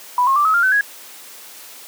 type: tone with pitch steps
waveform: sine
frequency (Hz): 987.8 / 1077.2 / 1174.7 / 1281 / 1397 / 1523.4 / 1661.3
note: B5 / C#6 / D6 / E6 / F6 / G6 / G#6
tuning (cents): 0 / -50 / 0 / -50 / 0 / -50 / 0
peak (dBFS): -12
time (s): 0.18-0.81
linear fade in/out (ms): 2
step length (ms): 90
effects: white hiss -39 dBFS RMS until 1.87 s + high-pass 300 Hz 12 dB/octave